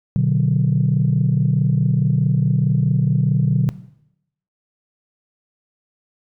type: chord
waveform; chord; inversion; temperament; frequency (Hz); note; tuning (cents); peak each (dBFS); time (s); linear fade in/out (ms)
sine; B minor; none; just; 123.47 / 148.16 / 185.21; B2 / D3 / F#3; 0 / +16 / +2; -18 / -17 / -19; 0.16-3.69; 0
effects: noise-tail reverb RT60 0.8 s tail -17 dB re dry + tanh soft clip ceiling -7 dBFS